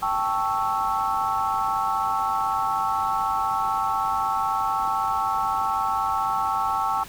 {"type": "chord", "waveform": "sine", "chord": "A dominant seventh", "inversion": "third", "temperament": "equal", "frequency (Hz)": [784, 880, 1108.7, 1318.5], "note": ["G5", "A5", "C#6", "E6"], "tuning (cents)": [0, 0, 0, 0], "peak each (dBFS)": -27, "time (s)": [0.02, 7.04], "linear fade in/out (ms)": 10, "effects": ["pink hiss -42 dBFS RMS until 7.08 s"]}